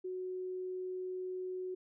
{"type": "tone", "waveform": "sine", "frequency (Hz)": 369, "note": "F#4", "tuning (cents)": -5, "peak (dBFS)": -37, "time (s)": [0.04, 1.75], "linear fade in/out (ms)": 10, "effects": []}